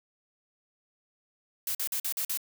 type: noise bursts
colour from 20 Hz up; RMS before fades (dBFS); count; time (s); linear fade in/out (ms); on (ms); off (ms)
blue; -31; 6; 1.67-2.374; 2; 79; 46
effects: none